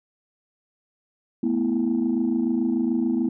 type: chord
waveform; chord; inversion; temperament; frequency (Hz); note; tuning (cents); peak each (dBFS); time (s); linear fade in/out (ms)
sine; A suspended second; none; equal; 220 / 246.9 / 329.6; A3 / B3 / E4; 0 / 0 / 0; -25 / -22 / -24; 1.43-3.29; 5
effects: tanh soft clip ceiling -14 dBFS